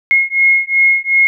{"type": "beating tone pair", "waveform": "sine", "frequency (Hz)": [2157, 2159.7], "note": ["C#7", "C#7"], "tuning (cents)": [-48, -46], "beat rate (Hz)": 2.7, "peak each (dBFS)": -12, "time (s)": [0.11, 1.27], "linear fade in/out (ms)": 0, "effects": []}